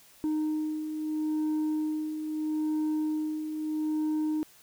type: beating tone pair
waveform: sine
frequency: 307.8 / 308.57 Hz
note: D#4 / D#4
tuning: -19 / -14 cents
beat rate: 0.77 Hz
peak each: -33 / -26 dBFS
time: 0.24-4.43 s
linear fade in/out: 0 ms
effects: tanh soft clip ceiling -25 dBFS + white hiss -57 dBFS RMS until 4.62 s